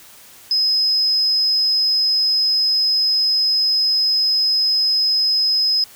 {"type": "tone", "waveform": "sine", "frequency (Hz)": 5080, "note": "D#8", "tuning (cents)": 35, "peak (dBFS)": -14, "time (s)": [0.51, 5.84], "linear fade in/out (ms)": 2, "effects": ["white hiss -44 dBFS RMS until 5.95 s"]}